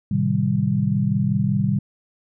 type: chord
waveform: sine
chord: A half-diminished seventh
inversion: none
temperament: equal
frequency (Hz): 110 / 130.81 / 155.56 / 196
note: A2 / C3 / Eb3 / G3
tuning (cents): 0 / 0 / 0 / 0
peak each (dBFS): -25 / -23 / -24 / -21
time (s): 0.11-1.79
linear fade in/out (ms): 5
effects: none